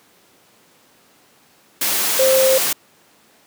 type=tone in noise; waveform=sine; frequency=526 Hz; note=C5; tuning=9 cents sharp; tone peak=-12 dBFS; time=2.19-2.58 s; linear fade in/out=5 ms; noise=white; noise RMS=-19 dBFS; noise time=1.81-2.73 s; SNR=+4 dB; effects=pink hiss -53 dBFS RMS until 3.46 s + high-pass 200 Hz 12 dB/octave